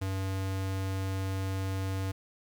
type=tone; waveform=square; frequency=95.8 Hz; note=G2; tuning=39 cents flat; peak=-31 dBFS; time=0.01-2.12 s; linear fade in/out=10 ms; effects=11-bit